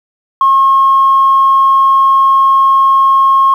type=tone; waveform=sine; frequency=1080 Hz; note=C#6; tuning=45 cents flat; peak=-4 dBFS; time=0.41-3.54 s; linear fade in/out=2 ms; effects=tanh soft clip ceiling 0 dBFS + 7-bit